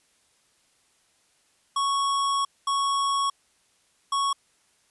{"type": "tone bursts at uneven times", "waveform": "square", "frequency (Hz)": 1108.7, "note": "C#6", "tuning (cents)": 0, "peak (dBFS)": -23, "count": 3, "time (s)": [[1.76, 2.45], [2.67, 3.3], [4.12, 4.33]], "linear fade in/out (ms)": 5, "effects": ["white hiss -65 dBFS RMS until 4.9 s", "resampled to 24000 Hz"]}